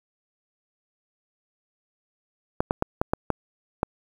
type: clicks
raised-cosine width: 1 ms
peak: -7 dBFS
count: 7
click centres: 2.605 / 2.709 / 2.824 / 3.015 / 3.135 / 3.303 / 3.831 s
effects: 7-bit